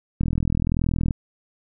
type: click train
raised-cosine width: 5 ms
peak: -10 dBFS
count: 38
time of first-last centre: 0.21-1.108 s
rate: 41.2 Hz
effects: none